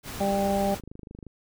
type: noise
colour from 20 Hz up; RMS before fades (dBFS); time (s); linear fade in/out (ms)
pink; -37; 0.03-0.81; 50
type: harmonic tone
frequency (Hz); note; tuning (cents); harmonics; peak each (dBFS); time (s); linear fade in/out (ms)
198; G3; +18; 1 / 2 / 3 / 4; -27 / -32 / -27 / -28; 0.2-0.75; 10
type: click train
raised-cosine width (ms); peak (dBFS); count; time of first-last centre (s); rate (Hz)
3; -29; 15; 0.72-1.267; 25.6
effects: none